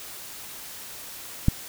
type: click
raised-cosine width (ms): 5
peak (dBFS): -5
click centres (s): 1.484
effects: white hiss -40 dBFS RMS until 1.68 s